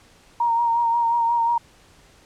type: tone with vibrato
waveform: sine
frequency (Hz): 934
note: A#5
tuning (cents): +3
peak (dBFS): -17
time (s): 0.4-1.58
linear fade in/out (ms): 5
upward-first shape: sine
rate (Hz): 5.6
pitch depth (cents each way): 29
effects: pink hiss -53 dBFS RMS until 2.25 s + low-pass 9000 Hz 12 dB/octave